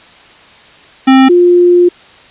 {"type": "tone pair in turn", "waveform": ["square", "sine"], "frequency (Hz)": [264.4, 352.9], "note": ["C4", "F4"], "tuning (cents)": [18, 18], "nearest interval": "perfect fourth", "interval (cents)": 500, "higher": "second", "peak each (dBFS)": -3, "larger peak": "neither", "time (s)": [[1.07, 1.29], [1.29, 1.89]], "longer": "second", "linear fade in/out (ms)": 10, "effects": ["white hiss -39 dBFS RMS until 2.3 s", "resampled to 8000 Hz"]}